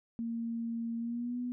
sine tone with pitch glide, 230.9 to 246 Hz, A#3 to B3, -16 to -7 cents, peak -33 dBFS, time 0.19-1.52 s, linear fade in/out 0 ms, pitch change +109 cents, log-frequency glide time 0.98-1.39 s, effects none

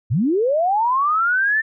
sine linear sweep, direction up, 92.5 to 1800 Hz, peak -15 dBFS, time 0.1-1.62 s, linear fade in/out 20 ms, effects none

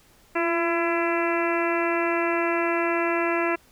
harmonic tone with a mistuned harmonic, 336.3 Hz, E4, 35 cents sharp, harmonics 1 / 2 / 3 / 4 / 5 / 6 / 7 / 8, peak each -25 / -28 / -30 / -31 / -32 / -33 / -33 / -34 dBFS, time 0.35-3.56 s, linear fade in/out 10 ms, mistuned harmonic 1, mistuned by +31 cents, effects pink hiss -57 dBFS RMS until 3.71 s

